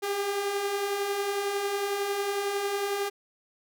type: beating tone pair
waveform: sawtooth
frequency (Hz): 392 / 403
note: G4 / G4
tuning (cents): 0 / +48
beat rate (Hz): 11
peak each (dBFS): -33 / -24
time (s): 0.02-3.1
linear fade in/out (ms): 20
effects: none